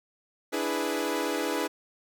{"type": "chord", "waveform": "sawtooth", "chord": "E dominant seventh", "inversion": "third", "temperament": "equal with one note detuned", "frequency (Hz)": [293.7, 328.5, 415.3, 493.9], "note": ["D4", "E4", "G#4", "B4"], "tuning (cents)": [0, -6, 0, 0], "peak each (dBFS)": -29, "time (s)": [0.52, 1.68], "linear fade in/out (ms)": 20, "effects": []}